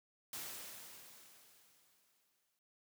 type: noise with exponential decay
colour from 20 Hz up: white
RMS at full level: -44 dBFS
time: 0.33-2.59 s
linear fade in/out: 1 ms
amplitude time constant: 490 ms
effects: high-pass 100 Hz 12 dB/octave